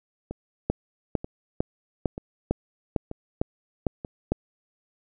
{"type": "two click trains", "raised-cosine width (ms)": 2, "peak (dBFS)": [-20, -9], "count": [5, 9], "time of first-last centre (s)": [[0.31, 4.048], [0.7, 4.32]], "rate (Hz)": [1.07, 2.21], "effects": []}